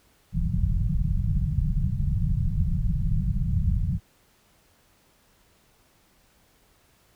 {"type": "low-pass noise", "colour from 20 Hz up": "pink", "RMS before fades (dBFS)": -24, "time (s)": [0.32, 4], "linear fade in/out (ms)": 50, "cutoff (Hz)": 190, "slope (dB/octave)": 96, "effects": ["pink hiss -62 dBFS RMS until 7.15 s"]}